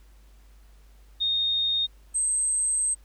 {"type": "tone pair in turn", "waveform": "sine", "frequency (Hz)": [3694, 8274], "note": ["A#7", "C9"], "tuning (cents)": [-16, -20], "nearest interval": "octave + major second", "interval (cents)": 1396, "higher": "second", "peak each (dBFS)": [-22, -22], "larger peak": "neither", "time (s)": [[1.2, 1.87], [2.14, 2.95]], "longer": "second", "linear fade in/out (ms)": 20, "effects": ["added 50 Hz sine -50 dBFS peak until 3.04 s", "pink hiss -63 dBFS RMS until 3.04 s"]}